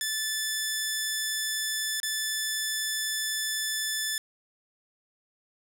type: tone with dropouts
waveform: 10% pulse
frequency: 1748 Hz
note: A6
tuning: 12 cents flat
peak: -19 dBFS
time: 0.01-4.18 s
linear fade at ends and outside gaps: 1 ms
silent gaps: 2.001-2.031 s
effects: none